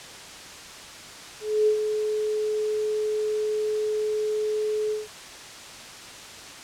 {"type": "tone with ADSR envelope", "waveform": "sine", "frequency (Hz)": 427.1, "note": "G#4", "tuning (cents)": 48, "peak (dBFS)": -16, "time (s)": [1.4, 5.08], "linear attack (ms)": 270, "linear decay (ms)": 92, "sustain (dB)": -7, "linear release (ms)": 170, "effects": ["white hiss -41 dBFS RMS until 6.63 s", "low-pass 7000 Hz 12 dB/octave"]}